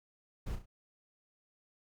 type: noise with echo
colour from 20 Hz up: brown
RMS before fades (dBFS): -38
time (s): 0.46-0.56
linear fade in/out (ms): 10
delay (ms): 33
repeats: 3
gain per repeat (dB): -7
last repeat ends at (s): 0.659
effects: none